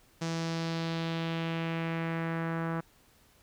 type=tone with low-pass filter sweep; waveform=sawtooth; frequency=164.81 Hz; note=E3; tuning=in tune; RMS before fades=-33 dBFS; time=0.21-2.81 s; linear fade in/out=10 ms; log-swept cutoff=6200 to 1400 Hz; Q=2; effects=pink hiss -63 dBFS RMS until 3.42 s